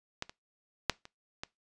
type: clicks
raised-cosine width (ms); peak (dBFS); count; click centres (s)
0.2; -17 / -28 / -7 / -30 / -20; 5; 0.224 / 0.295 / 0.897 / 1.054 / 1.435
effects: noise-tail reverb RT60 0.2 s tail -22 dB re dry + resampled to 22050 Hz